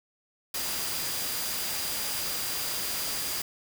sine tone in noise, 4825 Hz, D8, 46 cents sharp, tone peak -38 dBFS, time 0.54-3.42 s, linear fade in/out 5 ms, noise white, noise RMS -32 dBFS, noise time 0.54-3.42 s, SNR -9 dB, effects none

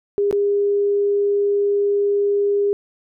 sine tone with dropouts, 405.3 Hz, G#4, 42 cents flat, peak -15 dBFS, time 0.18-2.73 s, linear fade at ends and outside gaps 0 ms, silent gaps 0.311-0.327 s, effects none

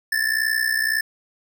square ring-modulated tone, 1760 Hz, A6, in tune, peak -17 dBFS, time 0.12-1.01 s, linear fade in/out 0 ms, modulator 30.9 Hz, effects none

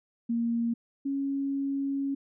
sine tone pair in turn, 233.1 / 276.2 Hz, A#3 / C#4, 0 / -6 cents, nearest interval minor third, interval 294 cents, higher second, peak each -25 / -27 dBFS, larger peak first, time 0.29-0.74 / 1.05-2.15 s, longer second, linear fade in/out 10 ms, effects none

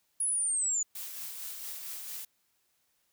sine linear sweep, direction down, 10548 to 6860 Hz, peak -27 dBFS, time 0.2-0.83 s, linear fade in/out 5 ms
blue noise with tremolo, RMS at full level -39 dBFS, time 0.95-2.25 s, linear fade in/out 5 ms, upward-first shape triangle, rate 4.4 Hz, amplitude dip 40%
effects white hiss -74 dBFS RMS until 3.12 s

